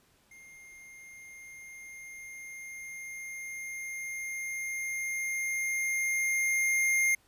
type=tone with level ramp; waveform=square; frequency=2119 Hz; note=C7; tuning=21 cents sharp; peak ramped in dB=-51 to -24 dBFS; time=0.31-7.15 s; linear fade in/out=5 ms; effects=pink hiss -66 dBFS RMS until 7.27 s + resampled to 32000 Hz